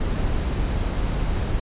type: noise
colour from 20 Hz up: brown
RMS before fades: -23 dBFS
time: 0-1.6 s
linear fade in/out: 10 ms
effects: resampled to 8000 Hz